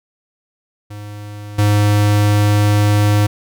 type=tone with level steps; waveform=square; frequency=103.83 Hz; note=G#2; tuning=in tune; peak=-29 / -11 dBFS; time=0.9-3.27 s; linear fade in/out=10 ms; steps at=1.58 s; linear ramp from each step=10 ms; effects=none